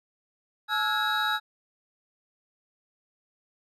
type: tone cluster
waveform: triangle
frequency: 858 / 1316 / 1431 / 1654 / 3835 Hz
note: A5 / E6 / F6 / G#6 / A#7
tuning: -44 / -3 / +42 / -8 / +48 cents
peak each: -29 dBFS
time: 0.68-1.4 s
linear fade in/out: 50 ms
effects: none

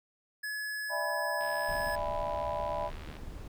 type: tone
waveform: square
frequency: 1700 Hz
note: G#6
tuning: 40 cents sharp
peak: -35 dBFS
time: 0.43-1.96 s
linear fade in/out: 10 ms
type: chord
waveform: sine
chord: E dominant seventh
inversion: third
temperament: just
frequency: 593.3 / 659.3 / 824.1 / 988.9 Hz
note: D5 / E5 / G#5 / B5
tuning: +18 / 0 / -14 / +2 cents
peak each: -36 / -37 / -39 / -36 dBFS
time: 0.89-2.91 s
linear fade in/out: 50 ms
type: click train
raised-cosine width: 0.3 ms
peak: -32 dBFS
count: 134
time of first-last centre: 1.41-3.167 s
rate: 75.7 Hz
type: noise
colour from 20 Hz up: brown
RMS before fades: -42 dBFS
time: 1.68-3.48 s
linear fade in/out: 5 ms
effects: none

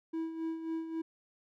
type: tone with tremolo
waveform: triangle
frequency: 325.1 Hz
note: E4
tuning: 24 cents flat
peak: -30 dBFS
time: 0.13-1.02 s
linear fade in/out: 10 ms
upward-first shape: sine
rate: 3.7 Hz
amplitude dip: 60%
effects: none

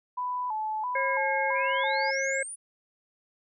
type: tone with vibrato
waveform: sine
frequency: 927 Hz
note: A#5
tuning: 10 cents flat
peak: -28 dBFS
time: 0.17-2.11 s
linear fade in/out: 10 ms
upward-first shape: square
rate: 1.5 Hz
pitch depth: 120 cents each way
type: harmonic tone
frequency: 540 Hz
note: C#5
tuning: 45 cents flat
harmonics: 1 / 3 / 4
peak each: -30 / -31 / -30 dBFS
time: 0.95-2.43 s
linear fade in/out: 5 ms
type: exponential sweep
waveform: sine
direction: up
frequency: 2258 to 9956 Hz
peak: -36 dBFS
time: 1.54-2.56 s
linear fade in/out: 20 ms
effects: none

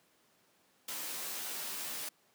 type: noise with comb filter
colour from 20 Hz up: white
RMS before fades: -40 dBFS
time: 0.88-2.09 s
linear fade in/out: 5 ms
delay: 13 ms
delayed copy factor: +0.75
effects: pink hiss -69 dBFS RMS until 2.34 s + high-pass 200 Hz 12 dB/octave

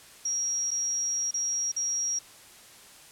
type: tone with dropouts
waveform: sine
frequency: 5660 Hz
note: F8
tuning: 22 cents sharp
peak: -26 dBFS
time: 0.25-2.19 s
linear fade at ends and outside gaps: 5 ms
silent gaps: 0.708-0.713 / 1.31-1.34 / 1.718-1.763 s
effects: white hiss -51 dBFS RMS until 3.11 s + low-pass 11000 Hz 12 dB/octave

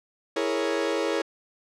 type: chord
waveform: 40% pulse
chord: A# half-diminished seventh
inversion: second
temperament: equal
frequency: 329.6 / 415.3 / 466.2 / 554.4 Hz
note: E4 / G#4 / A#4 / C#5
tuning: 0 / 0 / 0 / 0 cents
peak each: -29 dBFS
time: 0.36-1.22 s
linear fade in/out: 5 ms
effects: low-pass 6000 Hz 12 dB/octave

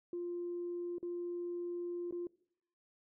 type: tone with dropouts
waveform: sine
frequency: 349.2 Hz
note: F4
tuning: in tune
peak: -36 dBFS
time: 0.13-2.27 s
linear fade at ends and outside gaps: 2 ms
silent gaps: 0.983-1.028 / 2.11-2.124 s
effects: noise-tail reverb RT60 0.7 s tail -23 dB re dry + tanh soft clip ceiling -32 dBFS

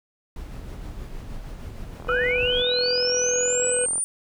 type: noise with tremolo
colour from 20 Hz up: brown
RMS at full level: -34 dBFS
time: 0.36-2.62 s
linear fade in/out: 2 ms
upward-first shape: sine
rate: 6.4 Hz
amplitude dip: 30%
type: click train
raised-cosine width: 1 ms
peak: -25 dBFS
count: 84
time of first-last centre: 2-3.981 s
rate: 41.9 Hz
type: harmonic tone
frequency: 493.9 Hz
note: B4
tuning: in tune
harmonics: 1 / 3 / 5 / 6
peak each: -23 / -33 / -37 / -39 dBFS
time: 2.08-3.86 s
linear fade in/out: 10 ms
type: linear sweep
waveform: sine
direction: up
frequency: 1269 to 9397 Hz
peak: -22 dBFS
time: 2.09-4.04 s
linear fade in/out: 0 ms
effects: none

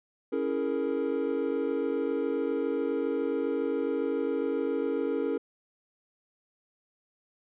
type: chord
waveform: triangle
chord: A# half-diminished seventh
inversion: first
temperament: equal with one note detuned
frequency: 277.2 / 329.6 / 418.9 / 466.2 Hz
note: C#4 / E4 / G#4 / A#4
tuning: 0 / 0 / +15 / 0 cents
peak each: -30 / -32 / -30 / -29 dBFS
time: 0.32-5.38 s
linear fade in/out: 10 ms
effects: tanh soft clip ceiling -14 dBFS + resampled to 8000 Hz

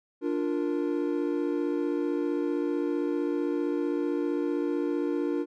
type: chord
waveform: triangle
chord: Bb major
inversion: first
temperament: equal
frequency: 293.7 / 349.2 / 466.2 Hz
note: D4 / F4 / Bb4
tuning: 0 / 0 / 0 cents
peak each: -27 / -28 / -31 dBFS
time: 0.21-5.46 s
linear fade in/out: 50 ms
effects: none

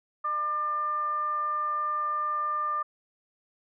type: tone with frequency modulation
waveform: sine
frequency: 1197 Hz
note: D6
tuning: 33 cents sharp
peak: -26 dBFS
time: 0.24-2.83 s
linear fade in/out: 10 ms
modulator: 591 Hz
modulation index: 0.26
effects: none

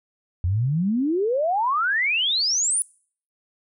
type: exponential sweep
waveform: sine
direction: up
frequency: 83.6 to 10100 Hz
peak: -19 dBFS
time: 0.44-2.82 s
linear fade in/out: 0 ms
effects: noise-tail reverb RT60 0.5 s tail -24 dB re dry

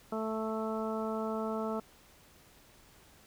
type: harmonic tone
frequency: 220 Hz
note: A3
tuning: in tune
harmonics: 1 / 2 / 3 / 4 / 5 / 6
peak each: -36 / -37 / -39 / -43 / -45 / -42 dBFS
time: 0.12-1.8 s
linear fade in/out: 5 ms
effects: pink hiss -60 dBFS RMS until 3.26 s

